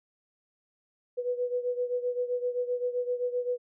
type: beating tone pair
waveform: sine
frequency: 490.7 / 498.4 Hz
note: B4 / B4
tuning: -11 / +16 cents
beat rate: 7.7 Hz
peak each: -29 / -33 dBFS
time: 1.17-3.58 s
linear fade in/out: 20 ms
effects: none